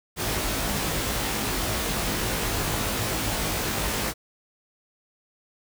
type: noise with comb filter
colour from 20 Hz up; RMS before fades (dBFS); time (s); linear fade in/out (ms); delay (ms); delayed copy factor
pink; -27; 0.16-4.14; 50; 19; +0.85
effects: none